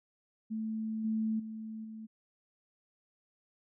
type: tone with level steps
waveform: sine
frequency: 219.8 Hz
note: A3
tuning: 2 cents flat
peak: -33 / -29 / -39 / -42 dBFS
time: 0.5-2.07 s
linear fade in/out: 20 ms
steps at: 1.04 / 1.39 / 1.84 s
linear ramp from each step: 10 ms
effects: none